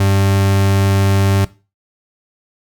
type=tone; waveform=40% pulse; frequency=98 Hz; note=G2; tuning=in tune; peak=-10 dBFS; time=0-1.45 s; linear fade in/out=5 ms; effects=noise-tail reverb RT60 0.3 s tail -18 dB re dry